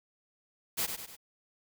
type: noise with echo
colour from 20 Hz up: white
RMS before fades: -31 dBFS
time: 0.77-0.87 s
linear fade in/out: 20 ms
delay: 99 ms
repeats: 3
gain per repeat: -6 dB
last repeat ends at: 1.167 s
effects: none